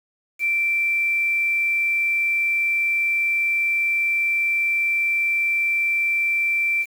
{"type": "tone with quantisation", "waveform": "sine", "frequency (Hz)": 2345, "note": "D7", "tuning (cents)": -3, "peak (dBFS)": -18, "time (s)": [0.39, 6.86], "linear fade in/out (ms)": 50, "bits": 7, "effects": []}